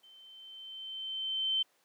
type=tone with level ramp; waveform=sine; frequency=3093 Hz; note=G7; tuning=24 cents flat; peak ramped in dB=-55 to -26 dBFS; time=0.03-1.63 s; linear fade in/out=10 ms; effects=pink hiss -70 dBFS RMS until 1.84 s + high-pass 400 Hz 12 dB/octave